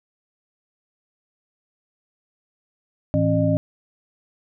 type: tone cluster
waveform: sine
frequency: 108 / 164.3 / 271.9 / 606 Hz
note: A2 / E3 / C#4 / D#5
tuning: -32 / -5 / -33 / -46 cents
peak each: -22 dBFS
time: 3.14-3.57 s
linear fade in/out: 0 ms
effects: none